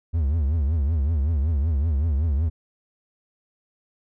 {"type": "tone with vibrato", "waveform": "triangle", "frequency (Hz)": 75.4, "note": "D2", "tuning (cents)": 46, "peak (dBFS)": -17, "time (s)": [0.13, 2.5], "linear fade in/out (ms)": 20, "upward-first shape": "triangle", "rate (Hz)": 5.3, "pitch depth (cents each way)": 240, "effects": []}